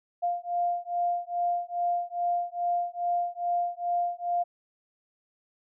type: beating tone pair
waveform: sine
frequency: 699 / 701.4 Hz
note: F5 / F5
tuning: +1 / +7 cents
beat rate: 2.4 Hz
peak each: -29 dBFS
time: 0.22-4.44 s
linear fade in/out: 20 ms
effects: none